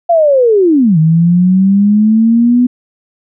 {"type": "linear two-way sweep", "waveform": "sine", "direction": "down then up", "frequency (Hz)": [698.5, 155.56, 249.4], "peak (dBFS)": -5, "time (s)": [0.09, 2.67], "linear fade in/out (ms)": 10, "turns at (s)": 0.98, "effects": []}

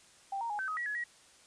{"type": "tone with pitch steps", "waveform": "sine", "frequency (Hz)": [786, 928, 830, 1540, 1264, 1922, 1692, 1909], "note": ["G5", "A#5", "G#5", "G6", "D#6", "B6", "G#6", "A#6"], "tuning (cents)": [4, -8, -1, -31, 27, -48, 32, 41], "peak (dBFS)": -33, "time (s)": [0.32, 1.04], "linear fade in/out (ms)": 5, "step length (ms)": 90, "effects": ["white hiss -60 dBFS RMS until 1.46 s", "resampled to 22050 Hz"]}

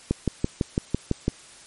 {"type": "click train", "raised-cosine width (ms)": 3, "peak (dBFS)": -8, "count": 8, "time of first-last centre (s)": [0.11, 1.281], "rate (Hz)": 5.98, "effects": ["white hiss -48 dBFS RMS until 1.66 s", "MP3 48 kbps"]}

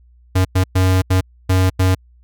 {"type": "tone bursts at uneven times", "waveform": "square", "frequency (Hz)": 93.2, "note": "F#2", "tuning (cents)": 13, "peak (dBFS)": -12, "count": 6, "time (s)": [[0.35, 0.45], [0.55, 0.64], [0.75, 1.02], [1.1, 1.21], [1.49, 1.7], [1.79, 1.95]], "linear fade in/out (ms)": 10, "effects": ["added 60 Hz sine -46 dBFS peak until 2.23 s"]}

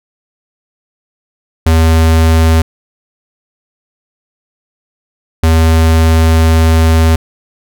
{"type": "tone pair in turn", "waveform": "square", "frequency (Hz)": [81, 81], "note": ["E2", "E2"], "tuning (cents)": [-30, -30], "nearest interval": "unison", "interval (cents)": 0, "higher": "neither", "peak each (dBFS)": -6, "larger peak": "neither", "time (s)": [[1.66, 2.62], [5.43, 7.16]], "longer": "second", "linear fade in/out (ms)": 5, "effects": []}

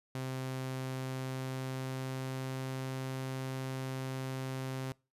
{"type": "tone with pitch glide", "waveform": "sawtooth", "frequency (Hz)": [130.81, 131.72], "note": ["C3", "C3"], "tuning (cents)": [0, 12], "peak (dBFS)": -32, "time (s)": [0.15, 4.92], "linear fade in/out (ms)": 2, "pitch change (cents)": 12, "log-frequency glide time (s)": [0.92, 2.86], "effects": ["noise-tail reverb RT60 0.3 s tail -24 dB re dry", "resampled to 32000 Hz"]}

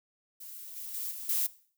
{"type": "noise with level steps", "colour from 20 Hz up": "violet", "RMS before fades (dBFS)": [-45, -41, -36, -41, -29], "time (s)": [0.4, 1.47], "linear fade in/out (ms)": 10, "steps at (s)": [0.76, 0.94, 1.11, 1.29], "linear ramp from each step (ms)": 2, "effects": ["noise-tail reverb RT60 0.5 s tail -19 dB re dry"]}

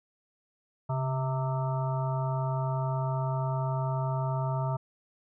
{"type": "harmonic tone with a mistuned harmonic", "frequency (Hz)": 130.81, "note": "C3", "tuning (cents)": 0, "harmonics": [1, 3, 5, 7, 9, 10], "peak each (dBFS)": [-28, -44, -36, -36, -42, -44], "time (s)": [0.89, 4.77], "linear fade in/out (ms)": 10, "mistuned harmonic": 1, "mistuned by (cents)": 45, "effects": []}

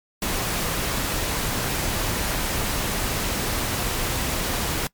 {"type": "noise", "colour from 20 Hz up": "pink", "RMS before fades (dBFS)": -25, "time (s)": [0.22, 4.87], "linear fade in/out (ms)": 2, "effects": ["noise-tail reverb RT60 0.1 s tail -22 dB re dry", "MP3 96 kbps"]}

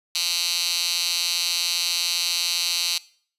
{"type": "tone with high-pass filter", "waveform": "10% pulse", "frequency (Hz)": 172.5, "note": "F3", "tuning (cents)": -21, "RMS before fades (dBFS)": -24, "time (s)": [0.15, 2.98], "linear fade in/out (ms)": 2, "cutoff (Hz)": 3900, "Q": 2.7, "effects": ["noise-tail reverb RT60 0.5 s tail -20 dB re dry", "resampled to 32000 Hz"]}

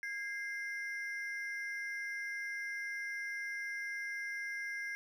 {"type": "ring-modulated tone", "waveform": "triangle", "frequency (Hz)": 1864.7, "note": "A#6", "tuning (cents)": 0, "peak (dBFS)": -33, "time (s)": [0.03, 4.95], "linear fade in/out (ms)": 0, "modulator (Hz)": 228, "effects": []}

